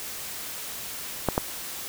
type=clicks; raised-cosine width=1 ms; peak=-7 dBFS; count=2; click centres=1.287 / 1.379 s; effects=white hiss -36 dBFS RMS until 1.88 s